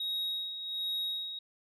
sine tone with tremolo, 3783 Hz, A#7, 25 cents sharp, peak -28 dBFS, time 0-1.39 s, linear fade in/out 5 ms, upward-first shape sine, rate 1.3 Hz, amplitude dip 65%, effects tanh soft clip ceiling -30 dBFS

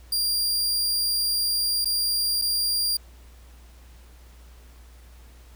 sawtooth tone with dropouts, 4777 Hz, D8, 29 cents sharp, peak -19 dBFS, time 0.12-2.97 s, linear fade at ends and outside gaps 5 ms, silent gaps 1.847-1.855 / 2.416-2.42 s, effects added 60 Hz sine -46 dBFS peak until 5.55 s + pink hiss -56 dBFS RMS until 5.55 s

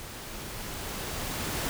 pink noise with level ramp, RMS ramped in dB -42 to -31 dBFS, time 0-1.69 s, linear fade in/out 0 ms, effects none

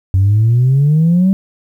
sine exponential sweep, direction up, 92.5 to 196 Hz, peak -6 dBFS, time 0.14-1.33 s, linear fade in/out 0 ms, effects tanh soft clip ceiling -5 dBFS + 8-bit

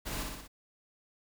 pink noise with echo, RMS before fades -38 dBFS, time 0.05-0.24 s, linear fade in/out 20 ms, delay 60 ms, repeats 4, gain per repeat -3 dB, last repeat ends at 0.48 s, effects none

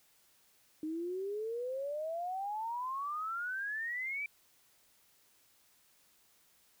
sine exponential sweep, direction up, 305.7 to 2349 Hz, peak -35 dBFS, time 0.83-4.26 s, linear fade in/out 2 ms, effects white hiss -68 dBFS RMS until 6.8 s

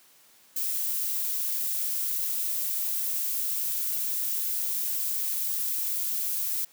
violet noise, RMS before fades -29 dBFS, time 0.56-6.65 s, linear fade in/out 5 ms, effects white hiss -58 dBFS RMS until 6.72 s + high-pass 150 Hz 12 dB/octave

